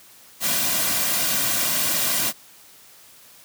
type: noise with comb filter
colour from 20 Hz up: white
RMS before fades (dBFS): -22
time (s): 0.4-2.33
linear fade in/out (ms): 50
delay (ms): 2.3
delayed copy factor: -0.6
effects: white hiss -49 dBFS RMS until 3.44 s + high-pass 80 Hz 12 dB/octave